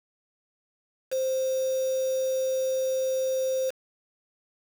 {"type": "tone with quantisation", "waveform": "sine", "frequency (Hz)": 523.3, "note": "C5", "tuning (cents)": 0, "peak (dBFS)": -24, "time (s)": [1.11, 3.71], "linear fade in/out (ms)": 20, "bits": 6, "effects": []}